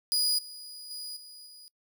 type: tone with level steps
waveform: sawtooth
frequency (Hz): 4916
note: D#8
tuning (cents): -22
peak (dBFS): -21 / -39 / -34 / -43 / -45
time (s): 0.12-1.68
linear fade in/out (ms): 0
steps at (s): 0.38 / 0.9 / 1.16 / 1.46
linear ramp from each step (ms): 10
effects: noise-tail reverb RT60 0.1 s tail -23 dB re dry